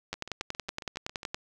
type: two click trains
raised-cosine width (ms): 0.2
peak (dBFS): -15 / -24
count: 14 / 9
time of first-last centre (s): 0.13-1.345 / 0.14-1.231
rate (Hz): 10.7 / 7.33
effects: none